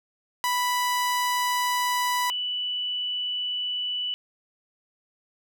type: tone pair in turn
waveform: sawtooth / sine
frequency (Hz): 987.8 / 2968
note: B5 / F#7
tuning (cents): 0 / +5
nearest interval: octave + perfect fifth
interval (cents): 1905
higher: second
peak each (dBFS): -19 / -26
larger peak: first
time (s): 0.44-2.3 / 2.3-4.14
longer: first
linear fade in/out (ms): 0
effects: none